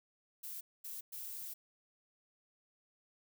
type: noise bursts at uneven times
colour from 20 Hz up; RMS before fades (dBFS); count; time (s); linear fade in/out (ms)
violet; -45; 3; 0.43-0.61 / 0.84-1.01 / 1.12-1.54; 10
effects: none